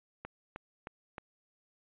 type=click train; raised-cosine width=0.5 ms; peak=-26 dBFS; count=4; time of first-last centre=0.25-1.182 s; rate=3.22 Hz; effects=resampled to 8000 Hz